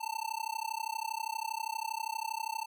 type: tone with amplitude modulation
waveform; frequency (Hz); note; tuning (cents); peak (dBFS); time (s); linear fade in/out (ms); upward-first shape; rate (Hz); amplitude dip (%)
square; 890; A5; +20; -31; 0-2.66; 20; sine; 32.5; 100
effects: none